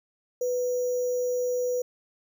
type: tone with sample-and-hold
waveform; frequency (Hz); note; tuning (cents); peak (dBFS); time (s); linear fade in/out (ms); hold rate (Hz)
sine; 495.5; B4; +6; -24; 0.41-1.82; 5; 6300
effects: none